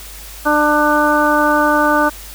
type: harmonic tone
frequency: 298.1 Hz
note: D4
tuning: 26 cents sharp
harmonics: 1 / 2 / 3 / 4 / 5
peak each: -17 / -17 / -17 / -17 / -17 dBFS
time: 0.45-2.1 s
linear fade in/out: 20 ms
effects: added 50 Hz sine -35 dBFS peak until 2.34 s + white hiss -35 dBFS RMS until 2.34 s